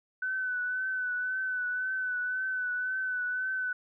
sine tone with vibrato, 1505 Hz, F#6, 29 cents sharp, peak -29 dBFS, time 0.22-3.73 s, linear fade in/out 5 ms, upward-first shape triangle, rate 1.9 Hz, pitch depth 37 cents each way, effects none

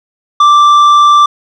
triangle tone with tanh clipping, 1174.7 Hz, D6, in tune, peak -4 dBFS, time 0.4-1.26 s, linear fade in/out 5 ms, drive 11 dB, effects none

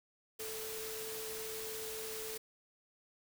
sine tone in noise, 440 Hz, A4, in tune, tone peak -44 dBFS, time 0.39-2.38 s, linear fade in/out 10 ms, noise white, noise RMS -44 dBFS, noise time 0.39-2.38 s, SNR -3 dB, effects none

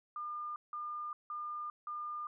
sine tone bursts, 1206 Hz, D6, 46 cents sharp, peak -38 dBFS, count 4, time 0.16-2.27 s, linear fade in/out 2 ms, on 400 ms, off 170 ms, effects none

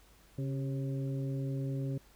harmonic tone with a mistuned harmonic, 136.2 Hz, C#3, 30 cents flat, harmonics 1 / 2 / 3 / 4, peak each -33 / -40 / -45 / -48 dBFS, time 0.38-1.98 s, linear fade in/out 5 ms, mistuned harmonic 3, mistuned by -50 cents, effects added 50 Hz sine -63 dBFS peak until 2.15 s + pink hiss -63 dBFS RMS until 2.15 s

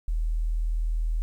sine tone, 40.13 Hz, E1, 46 cents flat, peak -23 dBFS, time 0.08-1.22 s, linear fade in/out 0 ms, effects 10-bit

